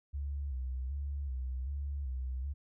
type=tone with vibrato; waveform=sine; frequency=67.3 Hz; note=C2; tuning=49 cents sharp; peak=-34 dBFS; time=0.13-2.54 s; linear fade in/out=20 ms; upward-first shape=square; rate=1.3 Hz; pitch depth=84 cents each way; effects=none